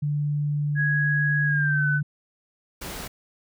sine tone, 146.83 Hz, D3, in tune, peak -22 dBFS, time 0.02-2.03 s, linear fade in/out 10 ms
sine tone with pitch glide, 1661.2 to 1505.8 Hz, G#6 to F#6, 0 to +30 cents, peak -22 dBFS, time 0.75-2.01 s, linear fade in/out 50 ms, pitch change -170 cents, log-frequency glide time 1.45-1.88 s
pink noise, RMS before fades -35 dBFS, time 2.81-3.08 s, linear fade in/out 10 ms
effects none

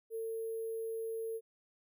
sine tone with sample-and-hold, 450 Hz, A4, 39 cents sharp, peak -36 dBFS, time 0.1-1.41 s, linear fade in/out 50 ms, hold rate 11025 Hz, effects none

